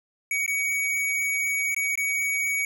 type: tone with dropouts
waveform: square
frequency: 2252 Hz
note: C#7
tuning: 27 cents sharp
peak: -24 dBFS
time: 0.31-2.65 s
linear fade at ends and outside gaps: 2 ms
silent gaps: 0.463-0.478 / 1.746-1.764 / 1.955-1.975 s
effects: none